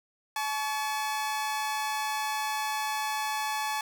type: tone pair together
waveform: sawtooth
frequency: 860 / 1126.7 Hz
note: A5 / C#6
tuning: -40 / +28 cents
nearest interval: perfect fourth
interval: 468 cents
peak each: -26 / -32 dBFS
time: 0.36-3.81 s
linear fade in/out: 2 ms
effects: none